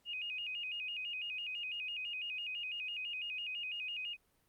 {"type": "tone with vibrato", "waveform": "sine", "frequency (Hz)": 2674, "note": "E7", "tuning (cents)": 24, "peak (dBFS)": -38, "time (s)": [0.05, 4.17], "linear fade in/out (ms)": 50, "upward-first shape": "square", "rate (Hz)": 6, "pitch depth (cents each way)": 110, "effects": ["pink hiss -74 dBFS RMS until 4.48 s", "Opus 48 kbps"]}